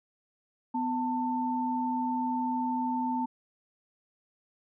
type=tone pair together; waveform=sine; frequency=250.6 / 891.8 Hz; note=B3 / A5; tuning=+25 / +23 cents; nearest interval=octave + minor seventh; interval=2198 cents; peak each=-30 / -30 dBFS; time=0.74-3.26 s; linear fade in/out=10 ms; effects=none